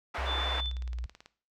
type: band-pass noise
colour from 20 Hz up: pink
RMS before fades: -36 dBFS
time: 0.14-0.61 s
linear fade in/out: 10 ms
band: 660 to 1900 Hz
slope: 12 dB/octave
type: tone with pitch glide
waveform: sine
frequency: 65.7 to 59.9 Hz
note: C2 to A#1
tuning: +8 to +48 cents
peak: -33 dBFS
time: 0.18-1.06 s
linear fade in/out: 5 ms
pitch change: -160 cents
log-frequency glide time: 0.5-0.93 s
type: tone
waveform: sine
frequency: 3520 Hz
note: A7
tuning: in tune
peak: -31 dBFS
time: 0.25-0.73 s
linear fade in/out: 50 ms
type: click train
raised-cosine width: 0.2 ms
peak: -31 dBFS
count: 16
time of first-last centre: 0.44-1.26 s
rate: 18.3 Hz
effects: noise-tail reverb RT60 0.4 s tail -17 dB re dry